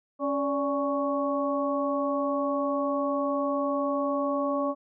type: harmonic tone with a mistuned harmonic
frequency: 277.6 Hz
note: C#4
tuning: 3 cents sharp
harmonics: 1 / 2 / 3 / 4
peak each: -29 / -28 / -38 / -31 dBFS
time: 0.19-4.75 s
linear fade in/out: 50 ms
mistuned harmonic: 2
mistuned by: +69 cents
effects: none